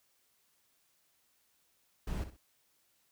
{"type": "noise with echo", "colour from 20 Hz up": "brown", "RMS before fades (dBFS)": -36, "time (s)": [2.07, 2.24], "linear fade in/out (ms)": 5, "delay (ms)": 63, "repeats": 2, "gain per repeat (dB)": -11, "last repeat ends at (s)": 2.366, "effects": ["white hiss -73 dBFS RMS until 3.11 s"]}